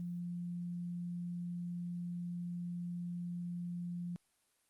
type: tone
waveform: sine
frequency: 174.61 Hz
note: F3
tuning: in tune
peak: -38 dBFS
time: 0-4.16 s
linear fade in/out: 0 ms
effects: white hiss -75 dBFS RMS until 4.69 s + Opus 32 kbps